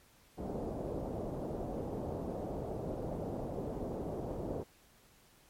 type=low-pass noise; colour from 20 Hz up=white; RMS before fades=-39 dBFS; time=0.37-4.64 s; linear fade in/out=20 ms; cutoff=610 Hz; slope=24 dB/octave; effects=pink hiss -64 dBFS RMS until 5.49 s + MP3 64 kbps